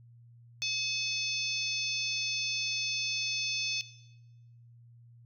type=harmonic tone with a mistuned harmonic; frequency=880 Hz; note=A5; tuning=in tune; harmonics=3 / 4 / 5 / 6 / 7; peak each=-35 / -36 / -37 / -38 / -38 dBFS; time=0.62-3.81 s; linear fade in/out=0 ms; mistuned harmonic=3; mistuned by=-52 cents; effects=noise-tail reverb RT60 1.0 s tail -18 dB re dry + added 118 Hz sine -53 dBFS peak until 5.25 s